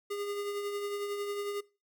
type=tone with tremolo; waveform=square; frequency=407.3 Hz; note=G#4; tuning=34 cents flat; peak=-33 dBFS; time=0.1-1.61 s; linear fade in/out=10 ms; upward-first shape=triangle; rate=11 Hz; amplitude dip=45%; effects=noise-tail reverb RT60 0.3 s tail -21 dB re dry